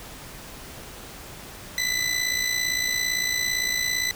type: tone with amplitude modulation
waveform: 20% pulse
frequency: 2000 Hz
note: B6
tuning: 21 cents sharp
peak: -15 dBFS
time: 1.78-4.11 s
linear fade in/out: 0 ms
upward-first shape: sine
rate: 57.7 Hz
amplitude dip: 65%
effects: pink hiss -41 dBFS RMS until 4.15 s